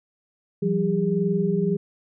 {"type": "tone cluster", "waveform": "sine", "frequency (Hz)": [169.5, 191.2, 405], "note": ["E3", "G3", "G#4"], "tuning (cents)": [49, -43, -43], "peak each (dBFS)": -24, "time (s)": [0.62, 1.77], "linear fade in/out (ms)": 10, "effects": []}